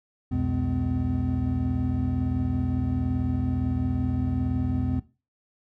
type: tone cluster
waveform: triangle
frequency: 65.1 / 86.5 / 124.3 / 209.3 / 254 Hz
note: C2 / F2 / B2 / G#3 / B3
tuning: -8 / -16 / +12 / +14 / +49 cents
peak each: -33 / -26 / -28 / -34 / -26 dBFS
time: 0.31-5 s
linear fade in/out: 10 ms
effects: noise-tail reverb RT60 0.3 s tail -17 dB re dry